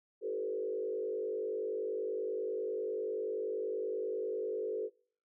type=tone with frequency modulation; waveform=sine; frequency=440 Hz; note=A4; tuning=in tune; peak=-33 dBFS; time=0.21-4.9 s; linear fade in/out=50 ms; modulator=50.3 Hz; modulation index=1.2; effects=noise-tail reverb RT60 0.5 s tail -25 dB re dry